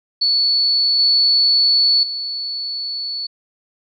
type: tone with level steps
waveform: sine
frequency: 4435 Hz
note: C#8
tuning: in tune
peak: -13 / -11 / -22 dBFS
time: 0.21-3.27 s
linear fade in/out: 10 ms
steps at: 0.99 / 2.03 s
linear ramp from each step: 2 ms
effects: none